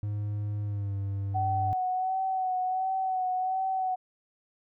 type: tone with pitch glide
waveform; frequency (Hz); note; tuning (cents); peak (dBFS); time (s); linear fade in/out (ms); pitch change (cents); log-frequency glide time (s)
triangle; 103.83 to 98.91; G#2 to G2; 0 to +16; -27; 0.03-1.73; 0; -84; 0.63-0.95
type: tone with vibrato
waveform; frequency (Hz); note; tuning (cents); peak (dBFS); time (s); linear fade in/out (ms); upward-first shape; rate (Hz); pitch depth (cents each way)
sine; 750; F#5; +23; -26; 1.34-3.96; 20; sine; 1.4; 30
effects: none